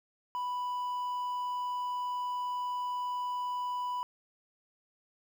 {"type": "tone with quantisation", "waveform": "triangle", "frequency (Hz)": 989, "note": "B5", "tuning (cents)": 2, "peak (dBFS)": -30, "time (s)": [0.35, 4.03], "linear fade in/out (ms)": 0, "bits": 10, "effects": []}